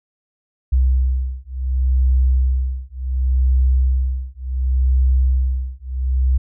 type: beating tone pair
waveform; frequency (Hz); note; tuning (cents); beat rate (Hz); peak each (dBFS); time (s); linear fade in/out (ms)
sine; 64 / 64.69; C2 / C2; -38 / -19; 0.69; -17; 0.72-6.38; 10
effects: none